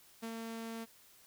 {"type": "tone with ADSR envelope", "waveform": "sawtooth", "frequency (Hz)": 227, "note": "A#3", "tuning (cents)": -46, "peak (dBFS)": -35, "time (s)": [0.22, 0.86], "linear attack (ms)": 17, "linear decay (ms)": 73, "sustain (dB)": -2, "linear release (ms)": 31, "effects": ["white hiss -62 dBFS RMS until 1.26 s"]}